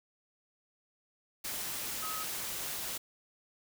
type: tone in noise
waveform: sine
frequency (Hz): 1271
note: D#6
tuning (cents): +36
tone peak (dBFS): -39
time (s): 2.02-2.24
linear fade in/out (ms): 10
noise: white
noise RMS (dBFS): -38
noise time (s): 1.44-2.98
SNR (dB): -4
effects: none